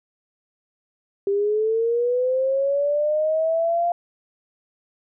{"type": "linear sweep", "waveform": "sine", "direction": "up", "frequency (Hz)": [393.9, 698.5], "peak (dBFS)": -18, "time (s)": [1.27, 3.92], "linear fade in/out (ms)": 2, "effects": []}